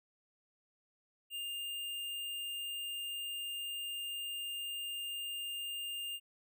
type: tone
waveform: square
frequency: 2807 Hz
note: F7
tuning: 8 cents sharp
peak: -39 dBFS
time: 1.3-6.2 s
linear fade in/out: 50 ms
effects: none